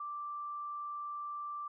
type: tone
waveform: sine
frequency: 1174.7 Hz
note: D6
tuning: in tune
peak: -38 dBFS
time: 0-1.68 s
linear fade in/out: 5 ms
effects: none